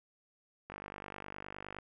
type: click train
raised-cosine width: 0.5 ms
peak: -28 dBFS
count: 55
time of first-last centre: 0.7-1.787 s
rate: 49.7 Hz
effects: none